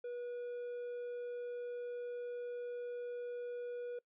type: tone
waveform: triangle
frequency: 485.1 Hz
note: B4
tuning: 31 cents flat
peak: -38 dBFS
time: 0.04-3.99 s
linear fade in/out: 5 ms
effects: noise-tail reverb RT60 0.1 s tail -23 dB re dry + resampled to 8000 Hz